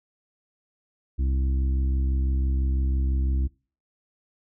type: harmonic tone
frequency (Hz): 66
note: C2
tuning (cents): +16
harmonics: 1 / 2 / 3 / 4 / 5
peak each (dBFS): -21 / -36 / -41 / -39 / -41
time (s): 1.18-3.48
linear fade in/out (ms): 20
effects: noise-tail reverb RT60 0.4 s tail -25 dB re dry